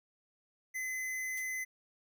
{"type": "tone", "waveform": "square", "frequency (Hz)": 2035, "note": "C7", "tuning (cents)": -49, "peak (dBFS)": -36, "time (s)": [0.74, 1.65], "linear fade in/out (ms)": 20}
{"type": "noise with exponential decay", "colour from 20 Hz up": "blue", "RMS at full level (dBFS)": -44, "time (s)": [1.37, 1.5], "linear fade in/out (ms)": 5, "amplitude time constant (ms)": 27}
{"effects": []}